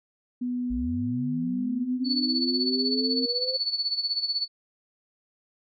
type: tone with pitch glide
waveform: sine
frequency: 246.9 to 258.6 Hz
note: B3 to C4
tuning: 0 to -20 cents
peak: -26 dBFS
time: 0.41-3.26 s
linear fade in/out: 10 ms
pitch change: +80 cents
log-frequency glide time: 1.02-3.09 s
type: linear sweep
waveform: sine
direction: up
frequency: 49 to 525 Hz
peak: -31 dBFS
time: 0.7-3.57 s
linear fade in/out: 10 ms
type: tone with tremolo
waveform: sine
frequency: 4449 Hz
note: C#8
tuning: 5 cents sharp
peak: -22 dBFS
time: 2.04-4.48 s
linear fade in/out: 50 ms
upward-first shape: sine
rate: 16 Hz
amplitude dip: 75%
effects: none